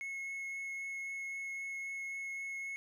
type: tone with vibrato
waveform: triangle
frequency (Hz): 2180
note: C#7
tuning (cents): -29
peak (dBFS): -37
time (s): 0.01-2.76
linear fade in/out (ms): 0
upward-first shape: triangle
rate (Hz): 3.8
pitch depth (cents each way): 8
effects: none